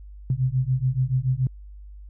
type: beating tone pair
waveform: sine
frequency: 126 / 133 Hz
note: B2 / C3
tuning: +35 / +29 cents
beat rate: 7 Hz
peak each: -23 dBFS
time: 0.3-1.47 s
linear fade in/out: 2 ms
effects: added 50 Hz sine -39 dBFS peak until 2.09 s